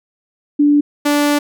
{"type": "tone pair in turn", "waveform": ["sine", "sawtooth"], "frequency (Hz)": [291.6, 291.6], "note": ["D4", "D4"], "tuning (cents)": [-12, -12], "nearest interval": "unison", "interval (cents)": 0, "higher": "neither", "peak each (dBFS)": -8, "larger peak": "neither", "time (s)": [[0.59, 0.81], [1.05, 1.39]], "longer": "second", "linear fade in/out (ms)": 10, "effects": []}